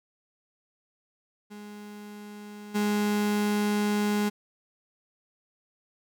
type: tone with level steps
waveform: 35% pulse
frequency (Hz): 207.7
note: G#3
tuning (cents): 0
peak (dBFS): -39 / -22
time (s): 1.5-4.3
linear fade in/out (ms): 20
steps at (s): 2.74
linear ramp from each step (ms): 20
effects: none